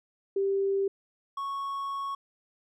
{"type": "tone pair in turn", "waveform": ["sine", "triangle"], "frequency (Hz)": [392.6, 1106], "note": ["G4", "C#6"], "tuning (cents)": [3, -4], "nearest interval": "octave + tritone", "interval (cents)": 1793, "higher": "second", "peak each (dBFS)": [-24, -29], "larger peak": "first", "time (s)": [[0.36, 0.88], [1.37, 2.15]], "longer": "second", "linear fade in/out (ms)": 5, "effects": []}